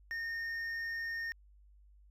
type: tone with hard clipping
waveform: sine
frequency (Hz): 1834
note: A#6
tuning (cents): -29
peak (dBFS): -37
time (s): 0.11-1.32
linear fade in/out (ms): 0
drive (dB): 4
effects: added 50 Hz sine -58 dBFS peak until 2.1 s